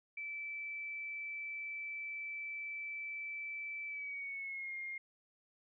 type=tone with pitch glide; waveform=sine; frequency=2319 to 2127 Hz; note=D7 to C7; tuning=-22 to +28 cents; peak=-40 dBFS; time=0.17-4.98 s; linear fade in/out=5 ms; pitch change=-150 cents; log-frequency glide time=3.87-4.75 s; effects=none